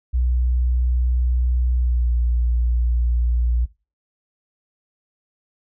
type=tone with pitch glide; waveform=sine; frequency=61.6 to 59.47 Hz; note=B1 to A#1; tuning=-4 to +35 cents; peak=-15 dBFS; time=0.13-3.66 s; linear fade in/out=20 ms; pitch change=-61 cents; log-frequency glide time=1.76-2.12 s; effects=noise-tail reverb RT60 0.3 s tail -20 dB re dry + tanh soft clip ceiling -12 dBFS